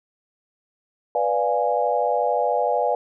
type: chord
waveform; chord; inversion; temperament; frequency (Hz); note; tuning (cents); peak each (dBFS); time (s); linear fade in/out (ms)
sine; B diminished seventh; none; equal; 493.9 / 587.3 / 698.5 / 830.6; B4 / D5 / F5 / Ab5; 0 / 0 / 0 / 0; -24; 1.15-2.95; 2
effects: none